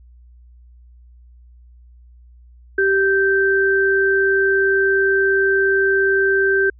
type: tone pair together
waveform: sine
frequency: 389.7 / 1560.7 Hz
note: G4 / G6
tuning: -10 / -8 cents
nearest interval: 2 octaves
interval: 2402 cents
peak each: -16 dBFS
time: 2.78-6.7 s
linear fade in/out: 5 ms
effects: added 60 Hz sine -43 dBFS peak until 6.79 s